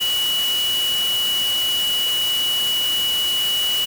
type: tone in noise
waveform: sine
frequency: 2935 Hz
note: F#7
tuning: 15 cents flat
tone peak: -18 dBFS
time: 0-3.86 s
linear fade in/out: 20 ms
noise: white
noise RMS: -28 dBFS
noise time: 0-3.86 s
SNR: +7 dB
effects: none